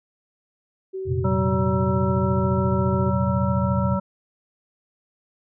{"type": "tone", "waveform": "sine", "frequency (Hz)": 380, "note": "F#4", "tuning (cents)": 46, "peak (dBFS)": -27, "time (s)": [0.93, 3.11], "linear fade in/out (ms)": 20}
{"type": "chord", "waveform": "sine", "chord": "F suspended fourth", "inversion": "none", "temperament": "equal", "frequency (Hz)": [87.31, 116.54, 130.81], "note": ["F2", "Bb2", "C3"], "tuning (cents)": [0, 0, 0], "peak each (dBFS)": -26, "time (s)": [1.05, 3.99], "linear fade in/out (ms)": 50}
{"type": "harmonic tone", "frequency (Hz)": 190, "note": "F#3", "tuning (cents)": 46, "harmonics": [1, 3, 5, 7], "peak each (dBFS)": [-23, -28, -30, -31], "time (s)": [1.24, 4], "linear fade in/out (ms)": 10}
{"effects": []}